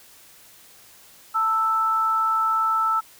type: tone pair together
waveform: sine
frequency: 891 / 1318.5 Hz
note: A5 / E6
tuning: +22 / 0 cents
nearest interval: perfect fifth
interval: 678 cents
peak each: -27 / -19 dBFS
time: 1.34-3.01 s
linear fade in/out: 20 ms
effects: white hiss -50 dBFS RMS until 3.19 s